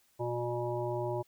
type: harmonic tone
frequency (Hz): 120.5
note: B2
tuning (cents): -42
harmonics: 1 / 3 / 5 / 7 / 8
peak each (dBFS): -37 / -35 / -37 / -41 / -42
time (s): 0.19-1.23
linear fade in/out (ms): 20
effects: white hiss -69 dBFS RMS until 1.27 s